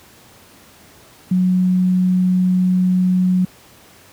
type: tone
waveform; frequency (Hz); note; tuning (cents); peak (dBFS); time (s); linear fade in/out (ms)
sine; 183.2; F#3; -17; -12; 1.31-3.45; 5
effects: pink hiss -46 dBFS RMS until 4.12 s + high-pass 80 Hz 12 dB/octave